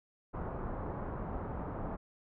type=low-pass noise; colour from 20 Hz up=pink; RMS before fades=-39 dBFS; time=0.33-1.97 s; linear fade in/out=20 ms; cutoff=1200 Hz; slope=24 dB/octave; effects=none